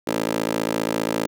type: tone with high-pass filter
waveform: 15% pulse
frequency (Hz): 55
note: A1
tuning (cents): 0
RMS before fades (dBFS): -24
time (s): 0.07-1.27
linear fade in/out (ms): 5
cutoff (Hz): 340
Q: 2.5
effects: none